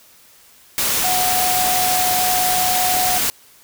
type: tone in noise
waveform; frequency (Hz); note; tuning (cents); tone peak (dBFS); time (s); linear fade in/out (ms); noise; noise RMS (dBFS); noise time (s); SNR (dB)
sine; 733; F#5; -16; -19; 1.04-3.18; 0; white; -19; 0.78-3.3; -3
effects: white hiss -49 dBFS RMS until 3.63 s